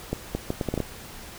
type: accelerating click train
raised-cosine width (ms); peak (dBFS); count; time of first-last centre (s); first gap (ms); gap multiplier
2; -12; 8; 0.13-0.803; 220; 0.7
effects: pink hiss -42 dBFS RMS until 1.38 s